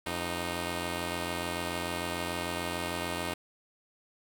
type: tone pair together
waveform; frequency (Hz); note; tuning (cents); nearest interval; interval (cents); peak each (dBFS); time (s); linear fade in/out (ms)
5% pulse; 86.79 / 309.3; F2 / D#4; -10 / -10; octave + minor seventh; 2200; -23 / -24; 0.06-3.34; 5
effects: none